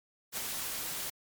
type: noise with ADSR envelope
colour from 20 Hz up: white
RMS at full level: -34 dBFS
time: 0.32-1.1 s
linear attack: 51 ms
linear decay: 14 ms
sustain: -3 dB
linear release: 6 ms
effects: MP3 96 kbps